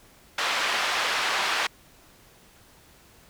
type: band-pass noise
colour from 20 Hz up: pink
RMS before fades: -26 dBFS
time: 0.38-1.67 s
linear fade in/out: 5 ms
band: 930 to 4000 Hz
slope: 12 dB/octave
effects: pink hiss -55 dBFS RMS until 3.29 s